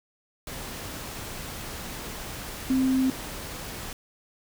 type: tone in noise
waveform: sine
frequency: 261.6 Hz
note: C4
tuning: in tune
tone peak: -20 dBFS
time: 2.7-3.1 s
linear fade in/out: 2 ms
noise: pink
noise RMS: -37 dBFS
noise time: 0.47-3.93 s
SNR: +14 dB
effects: none